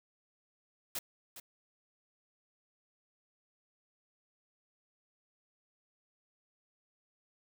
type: noise with echo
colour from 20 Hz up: white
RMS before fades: -37 dBFS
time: 0.95-0.99 s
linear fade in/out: 5 ms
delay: 410 ms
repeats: 1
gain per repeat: -11 dB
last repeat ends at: 1.4 s
effects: none